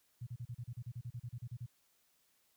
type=tone bursts; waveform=sine; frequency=120 Hz; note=B2; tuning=49 cents flat; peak=-40 dBFS; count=16; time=0.21-1.663 s; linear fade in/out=10 ms; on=58 ms; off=35 ms; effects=white hiss -74 dBFS RMS until 2.56 s